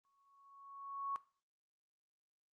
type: tone with exponential growth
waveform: sine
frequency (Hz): 1108.7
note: C#6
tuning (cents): 0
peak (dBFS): -35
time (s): 0.05-1.16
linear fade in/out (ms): 0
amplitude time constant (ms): 240
effects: noise-tail reverb RT60 0.4 s tail -18 dB re dry + Opus 32 kbps